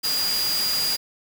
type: tone in noise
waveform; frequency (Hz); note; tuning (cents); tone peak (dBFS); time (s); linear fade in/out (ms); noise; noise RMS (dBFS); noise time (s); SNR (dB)
sine; 4845; D#8; -47; -22; 0.03-0.97; 20; white; -28; 0.03-0.97; +3
effects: none